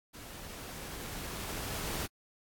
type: noise with level ramp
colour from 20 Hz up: pink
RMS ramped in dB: -48 to -36 dBFS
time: 0.13-2.07 s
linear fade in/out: 20 ms
effects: AAC 64 kbps